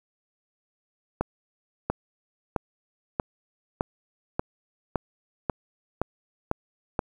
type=accelerating click train; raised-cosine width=1 ms; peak=-10 dBFS; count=11; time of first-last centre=1.21-6.992 s; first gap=690 ms; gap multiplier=0.96; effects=8-bit